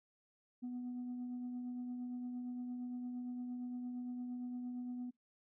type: tone with tremolo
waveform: sine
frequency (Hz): 246.9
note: B3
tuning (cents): 0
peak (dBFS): -37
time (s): 0.62-5.11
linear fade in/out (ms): 20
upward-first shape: triangle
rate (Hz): 8.7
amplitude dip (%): 35
effects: noise-tail reverb RT60 0.2 s tail -26 dB re dry + tanh soft clip ceiling -38 dBFS